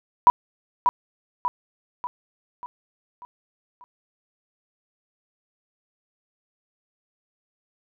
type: tone with echo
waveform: sine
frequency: 982 Hz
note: B5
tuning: 10 cents flat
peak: -8 dBFS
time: 0.27-0.3 s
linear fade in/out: 0 ms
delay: 590 ms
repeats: 6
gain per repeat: -6 dB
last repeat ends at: 3.84 s
effects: none